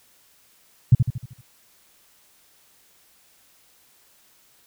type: tone with echo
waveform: sine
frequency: 123.47 Hz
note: B2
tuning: in tune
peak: -7 dBFS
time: 0.92-0.95 s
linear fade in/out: 5 ms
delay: 77 ms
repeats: 6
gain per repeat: -6 dB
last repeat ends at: 1.412 s
effects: white hiss -58 dBFS RMS until 4.66 s